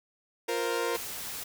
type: chord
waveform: sawtooth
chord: F suspended fourth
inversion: none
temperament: equal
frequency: 349.2 / 466.2 / 523.3 Hz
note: F4 / Bb4 / C5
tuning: 0 / 0 / 0 cents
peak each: -31 / -26 / -31 dBFS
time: 0.48-0.97 s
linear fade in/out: 10 ms
type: noise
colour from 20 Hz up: white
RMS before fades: -38 dBFS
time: 0.94-1.44 s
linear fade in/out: 10 ms
effects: none